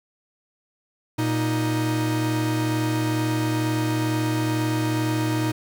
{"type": "tone pair together", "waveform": "45% pulse", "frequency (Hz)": [118.13, 312.2], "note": ["A#2", "D#4"], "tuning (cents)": [23, 6], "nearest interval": "octave + perfect fourth", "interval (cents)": 1683, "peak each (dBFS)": -24, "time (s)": [1.18, 5.52], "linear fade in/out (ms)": 10, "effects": ["10-bit"]}